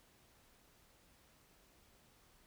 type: silence
effects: pink hiss -68 dBFS RMS until 2.46 s